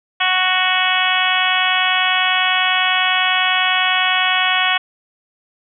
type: harmonic tone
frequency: 370 Hz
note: F#4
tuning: in tune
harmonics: 2 / 3 / 4 / 5 / 6 / 7 / 8 / 9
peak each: -22 / -22 / -22 / -22 / -22 / -22 / -22 / -22 dBFS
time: 0.2-4.78 s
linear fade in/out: 10 ms
effects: none